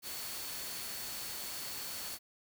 sine tone in noise, 4435 Hz, C#8, in tune, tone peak -48 dBFS, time 0.02-2.19 s, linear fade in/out 50 ms, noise white, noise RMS -42 dBFS, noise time 0.02-2.19 s, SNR -9 dB, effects none

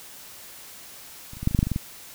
clicks, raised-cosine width 5 ms, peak -28 / -29 / -19 / -7 / -22 / -8 / -7 / -8 / -15 / -12 / -13 dBFS, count 11, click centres 1.334 / 1.37 / 1.43 / 1.474 / 1.511 / 1.548 / 1.59 / 1.629 / 1.67 / 1.717 / 1.761 s, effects white hiss -44 dBFS RMS until 2.14 s

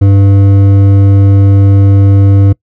sine tone with hard clipping, 98.8 Hz, G2, 14 cents sharp, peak -4 dBFS, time 0.01-2.53 s, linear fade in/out 10 ms, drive 9 dB, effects noise-tail reverb RT60 0.1 s tail -23 dB re dry

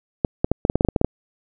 clicks, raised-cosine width 2 ms, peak -3 dBFS, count 12, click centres 0.248 / 0.445 / 0.516 / 0.651 / 0.699 / 0.756 / 0.809 / 0.849 / 0.887 / 0.962 / 1.014 / 1.046 s, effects none

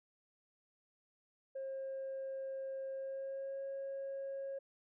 sine tone with pitch glide, 536 to 545.7 Hz, C5 to C#5, +42 to -27 cents, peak -38 dBFS, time 1.55-4.59 s, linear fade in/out 10 ms, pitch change +31 cents, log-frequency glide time 2.92-3.62 s, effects tanh soft clip ceiling -37 dBFS

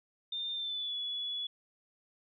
sine tone with pitch glide, 3609 to 3406 Hz, A7 to G#7, +43 to +43 cents, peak -34 dBFS, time 0.32-1.47 s, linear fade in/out 5 ms, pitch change -100 cents, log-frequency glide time 0.53-0.95 s, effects none

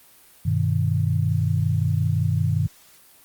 sine chord, G augmented, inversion none, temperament equal, 98 / 123.47 / 155.56 Hz, G2 / B2 / D#3, 0 / 0 / 0 cents, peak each -22 / -24 / -23 dBFS, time 0.45-2.67 s, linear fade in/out 10 ms, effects white hiss -52 dBFS RMS until 3.24 s + Opus 32 kbps

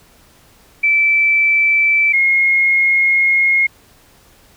sine tone pair in turn, 2323 / 2152 Hz, D7 / C7, -20 / +48 cents, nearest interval minor second, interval 132 cents, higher first, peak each -10 dBFS, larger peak neither, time 0.83-2.13 / 2.13-3.67 s, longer second, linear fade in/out 10 ms, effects pink hiss -49 dBFS RMS until 4.56 s

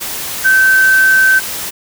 sine tone in noise, 1544 Hz, G6, 27 cents flat, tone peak -6 dBFS, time 0.44-1.4 s, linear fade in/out 20 ms, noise white, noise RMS -22 dBFS, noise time 0-1.71 s, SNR +13 dB, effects none

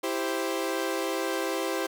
sawtooth chord, C major, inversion first, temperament equal, 329.6 / 392 / 523.3 Hz, E4 / G4 / C5, 0 / 0 / 0 cents, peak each -28 dBFS, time 0.03-1.87 s, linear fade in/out 10 ms, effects none

